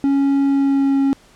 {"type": "tone with pitch glide", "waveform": "triangle", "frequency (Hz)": [277.2, 274], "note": ["C#4", "C#4"], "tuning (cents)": [0, -20], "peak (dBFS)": -11, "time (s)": [0.04, 1.13], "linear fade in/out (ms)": 0, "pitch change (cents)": -20, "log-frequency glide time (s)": [0.45, 1], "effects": ["pink hiss -50 dBFS RMS until 1.35 s", "low-pass 9000 Hz 12 dB/octave"]}